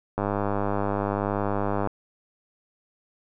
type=click train; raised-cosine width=1 ms; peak=-12 dBFS; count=172; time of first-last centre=0.18-1.873 s; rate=101 Hz; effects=none